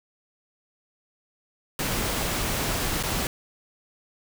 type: noise with dropouts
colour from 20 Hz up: pink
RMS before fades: -27 dBFS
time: 1.79-3.27 s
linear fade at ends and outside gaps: 1 ms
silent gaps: 3.028-3.035 s
effects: none